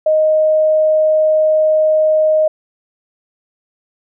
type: tone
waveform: sine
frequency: 622.3 Hz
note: D#5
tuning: in tune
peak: -9 dBFS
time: 0.06-2.48 s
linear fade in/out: 5 ms
effects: none